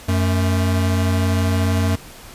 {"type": "tone pair together", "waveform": "square", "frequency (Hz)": [92.43, 220], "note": ["F#2", "A3"], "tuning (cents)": [-1, 0], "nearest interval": "octave + minor third", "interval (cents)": 1501, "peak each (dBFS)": [-17, -24], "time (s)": [0.08, 1.96], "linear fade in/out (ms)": 10, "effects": ["pink hiss -40 dBFS RMS until 2.34 s", "resampled to 32000 Hz"]}